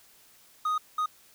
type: tone bursts at uneven times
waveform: triangle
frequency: 1245 Hz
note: D#6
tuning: 1 cent sharp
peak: -23 dBFS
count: 2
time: 0.65-0.78 / 0.98-1.06 s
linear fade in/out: 5 ms
effects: white hiss -58 dBFS RMS until 1.34 s